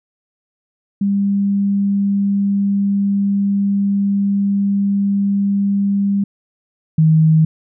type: tone pair in turn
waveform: sine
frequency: 199.5 / 158.34 Hz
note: G3 / D#3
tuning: +31 / +31 cents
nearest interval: major third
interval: 400 cents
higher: first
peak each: -13 / -8 dBFS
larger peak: second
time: 1.01-6.24 / 6.98-7.45 s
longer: first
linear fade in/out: 5 ms
effects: none